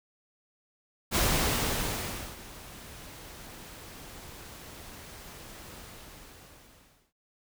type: noise with ADSR envelope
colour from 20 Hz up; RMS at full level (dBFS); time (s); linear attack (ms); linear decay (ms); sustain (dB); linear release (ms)
pink; -25; 1.11-7.13; 46; 1200; -21; 1400
effects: none